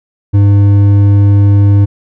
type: tone with hard clipping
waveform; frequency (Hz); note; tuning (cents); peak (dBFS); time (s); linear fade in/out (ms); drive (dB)
triangle; 100.7; G2; +47; -5; 0.33-1.86; 20; 10
effects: none